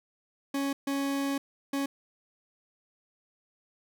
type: tone bursts at uneven times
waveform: 40% pulse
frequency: 277.2 Hz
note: C#4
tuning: in tune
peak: -27 dBFS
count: 3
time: 0.54-0.73 / 0.87-1.38 / 1.73-1.86 s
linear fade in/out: 5 ms
effects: none